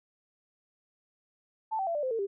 sine tone with pitch steps, 880 / 770.5 / 674.7 / 590.7 / 517.2 / 452.9 / 396.6 Hz, A5 / G5 / E5 / D5 / C5 / A#4 / G4, 0 / -30 / +40 / +10 / -20 / -50 / +20 cents, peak -28 dBFS, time 1.71-2.27 s, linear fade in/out 20 ms, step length 80 ms, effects none

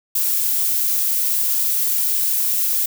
violet noise, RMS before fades -19 dBFS, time 0.15-2.86 s, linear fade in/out 5 ms, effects none

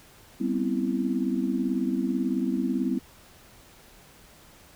sine chord, C major seventh, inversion second, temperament equal with one note detuned, 196 / 246.9 / 265.1 / 329.6 Hz, G3 / B3 / C4 / E4, 0 / 0 / +23 / 0 cents, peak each -30 / -28 / -29 / -31 dBFS, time 0.4-2.99 s, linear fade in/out 10 ms, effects pink hiss -53 dBFS RMS until 4.75 s

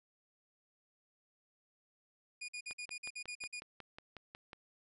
sawtooth tone bursts, 2444 Hz, D#7, 32 cents flat, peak -38 dBFS, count 10, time 2.41-3.601 s, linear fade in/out 10 ms, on 75 ms, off 49 ms
click train, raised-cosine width 0.3 ms, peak -32 dBFS, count 11, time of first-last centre 2.71-4.531 s, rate 5.49 Hz
effects resampled to 24000 Hz

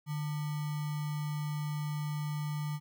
sine tone with sample-and-hold, 150 Hz, D3, 37 cents sharp, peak -32 dBFS, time 0.06-2.8 s, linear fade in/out 50 ms, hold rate 1050 Hz, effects none

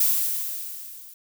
violet noise with level ramp, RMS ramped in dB -19 to -45 dBFS, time 0-1.14 s, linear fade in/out 5 ms, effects none

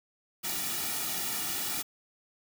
white noise with comb filter, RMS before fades -33 dBFS, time 0.43-1.83 s, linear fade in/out 20 ms, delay 1.9 ms, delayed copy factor -0.8, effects none

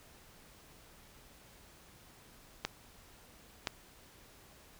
clicks, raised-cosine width 0.2 ms, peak -15 dBFS, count 2, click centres 2.65 / 3.672 s, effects pink hiss -59 dBFS RMS until 4.79 s

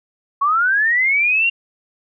sine linear sweep, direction up, 1091 to 2794 Hz, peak -13 dBFS, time 0.41-1.5 s, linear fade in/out 10 ms, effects none

